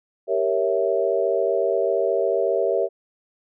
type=chord; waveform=sine; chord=G diminished seventh; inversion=none; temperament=equal; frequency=392 / 466.2 / 554.4 / 659.3 Hz; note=G4 / Bb4 / Db5 / Fb5; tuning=0 / 0 / 0 / 0 cents; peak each=-24 dBFS; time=0.27-2.89 s; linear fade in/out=50 ms; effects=none